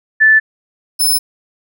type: tone pair in turn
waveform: sine / 5% pulse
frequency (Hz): 1753 / 5253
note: A6 / E8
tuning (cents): -7 / -7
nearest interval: octave + perfect fifth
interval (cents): 1900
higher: second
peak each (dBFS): -5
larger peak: neither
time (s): 0.2-0.4 / 0.99-1.19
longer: neither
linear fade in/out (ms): 20
effects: none